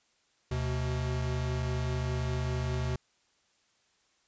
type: tone pair together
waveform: square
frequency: 74.8 / 126.31 Hz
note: D2 / B2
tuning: +32 / +39 cents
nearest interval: major sixth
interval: 907 cents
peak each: -34 / -32 dBFS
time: 0.51-2.96 s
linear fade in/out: 5 ms
effects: white hiss -70 dBFS RMS until 4.27 s + resampled to 16000 Hz